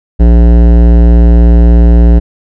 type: tone with hard clipping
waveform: sine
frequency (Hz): 58.27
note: A#1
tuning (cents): 0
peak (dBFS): -3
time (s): 0.19-2.2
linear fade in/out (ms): 20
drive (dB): 16
effects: none